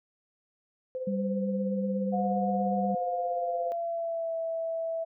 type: tone with tremolo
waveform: sine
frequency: 514 Hz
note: C5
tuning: 31 cents flat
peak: -29 dBFS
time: 0.95-3.72 s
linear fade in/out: 0 ms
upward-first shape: triangle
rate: 17 Hz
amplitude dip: 65%
type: tone with vibrato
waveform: sine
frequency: 196 Hz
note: G3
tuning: in tune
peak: -28 dBFS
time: 1.07-2.95 s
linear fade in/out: 5 ms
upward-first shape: sine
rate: 7.9 Hz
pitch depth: 15 cents each way
type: tone with pitch glide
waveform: sine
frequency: 721 to 657.4 Hz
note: F#5 to E5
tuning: -45 to -5 cents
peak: -29 dBFS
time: 2.12-5.05 s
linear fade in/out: 20 ms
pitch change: -160 cents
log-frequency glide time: 2.8-4.35 s
effects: none